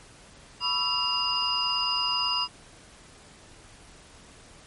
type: tone cluster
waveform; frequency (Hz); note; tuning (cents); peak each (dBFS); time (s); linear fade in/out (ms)
sine; 991 / 1121 / 1327 / 2815 / 4941; B5 / C#6 / E6 / F7 / D#8; +6 / +19 / +11 / +13 / -13; -31 / -36 / -36 / -29 / -27; 0.6-2.48; 50
effects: pink hiss -51 dBFS RMS until 4.66 s + MP3 48 kbps